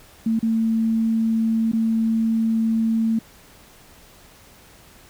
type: tone with dropouts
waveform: sine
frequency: 224.6 Hz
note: A3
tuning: 36 cents sharp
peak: -17 dBFS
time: 0.26-3.19 s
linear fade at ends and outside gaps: 5 ms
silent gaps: 0.392-0.427 / 1.717-1.732 s
effects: pink hiss -49 dBFS RMS until 5.09 s